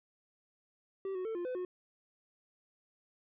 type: tone with pitch steps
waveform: triangle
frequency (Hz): 386.9 / 368.9 / 446.1 / 350.2 / 506 / 362.9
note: G4 / F#4 / A4 / F4 / B4 / F#4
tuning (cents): -23 / -5 / +24 / +5 / +42 / -34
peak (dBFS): -33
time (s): 1.05-1.65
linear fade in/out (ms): 2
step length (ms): 100
effects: resampled to 8000 Hz